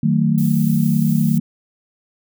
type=chord; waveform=sine; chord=D# diminished; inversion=none; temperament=just; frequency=155.56 / 186.68 / 224 Hz; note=D#3 / F#3 / A3; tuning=0 / +16 / +31 cents; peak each=-17 / -19 / -17 dBFS; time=0.03-1.4 s; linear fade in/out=5 ms
type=noise; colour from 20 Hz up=violet; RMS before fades=-33 dBFS; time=0.38-1.38 s; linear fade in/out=0 ms
effects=none